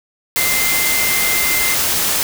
sine tone in noise, 2081 Hz, C7, 10 cents flat, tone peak -19 dBFS, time 0.37-1.74 s, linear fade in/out 0 ms, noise white, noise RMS -17 dBFS, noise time 0.36-2.23 s, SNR -5 dB, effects none

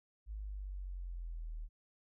sine exponential sweep, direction down, 53 to 38.37 Hz, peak -40 dBFS, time 0.26-1.69 s, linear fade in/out 50 ms, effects none

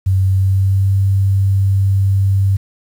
sine tone with pitch glide, 95 to 97.45 Hz, F#2 to G2, +46 to -10 cents, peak -10 dBFS, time 0.06-2.57 s, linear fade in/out 10 ms, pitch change +44 cents, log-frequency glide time 0.2-0.95 s, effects 7-bit

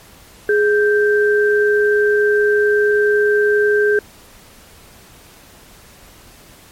sine tone pair together, 417 / 1568 Hz, G#4 / G6, +7 / 0 cents, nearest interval octave + major seventh, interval 2293 cents, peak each -12 / -17 dBFS, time 0.49-3.99 s, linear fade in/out 2 ms, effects pink hiss -44 dBFS RMS until 6.71 s + MP3 64 kbps

